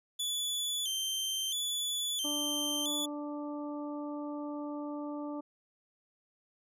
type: tone with vibrato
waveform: sawtooth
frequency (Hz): 3285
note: G#7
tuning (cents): -20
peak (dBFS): -29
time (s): 0.19-3.06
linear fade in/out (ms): 10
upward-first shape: square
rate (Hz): 0.75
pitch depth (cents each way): 84
type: harmonic tone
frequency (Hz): 293.7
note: D4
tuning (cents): 0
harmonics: 1 / 2 / 3 / 4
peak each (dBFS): -37 / -43 / -47 / -49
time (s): 2.24-5.41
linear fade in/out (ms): 10
effects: resampled to 32000 Hz